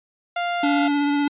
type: tone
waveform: sawtooth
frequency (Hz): 698.5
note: F5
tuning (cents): 0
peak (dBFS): -18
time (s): 0.36-0.88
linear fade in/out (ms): 5
type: tone with vibrato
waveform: square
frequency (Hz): 287.8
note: D4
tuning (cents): -35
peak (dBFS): -19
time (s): 0.63-1.28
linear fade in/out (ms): 5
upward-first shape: sine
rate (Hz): 16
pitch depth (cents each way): 14
effects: resampled to 8000 Hz